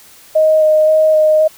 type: tone with vibrato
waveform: sine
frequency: 622.3 Hz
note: D#5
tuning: in tune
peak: -7 dBFS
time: 0.35-1.48 s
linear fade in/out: 10 ms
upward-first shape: square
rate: 1.9 Hz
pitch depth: 10 cents each way
effects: white hiss -42 dBFS RMS until 1.57 s